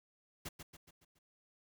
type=noise with echo; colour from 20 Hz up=pink; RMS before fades=-43 dBFS; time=0.45-0.49 s; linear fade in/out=10 ms; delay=140 ms; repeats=5; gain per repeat=-6 dB; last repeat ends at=1.19 s; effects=none